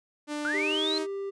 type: tone with pitch glide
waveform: sawtooth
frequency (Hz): 296.8 to 314.4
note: D4 to D#4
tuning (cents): +18 to +18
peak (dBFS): -27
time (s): 0.27-1.07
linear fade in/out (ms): 50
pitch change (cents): +100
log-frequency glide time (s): 0.44-0.89
type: linear sweep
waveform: sine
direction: up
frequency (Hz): 1400 to 4202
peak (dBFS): -27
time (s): 0.45-0.98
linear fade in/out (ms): 0
type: tone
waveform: triangle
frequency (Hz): 394.8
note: G4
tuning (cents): +12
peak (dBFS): -29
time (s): 0.53-1.31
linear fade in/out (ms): 20
effects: resampled to 22050 Hz